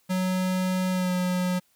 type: tone with pitch glide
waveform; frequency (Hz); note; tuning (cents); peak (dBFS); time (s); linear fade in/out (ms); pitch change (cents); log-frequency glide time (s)
square; 185 to 181.4; F#3 to F#3; 0 to -34; -24; 0.09-1.6; 20; -34; 0.91-1.12
effects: white hiss -66 dBFS RMS until 1.75 s